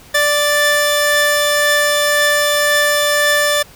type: tone pair together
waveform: sawtooth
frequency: 587.3 / 1760 Hz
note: D5 / A6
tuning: 0 / 0 cents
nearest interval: octave + perfect fifth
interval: 1900 cents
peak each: -11 dBFS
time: 0.14-3.63 s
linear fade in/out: 10 ms
effects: pink hiss -42 dBFS RMS until 3.75 s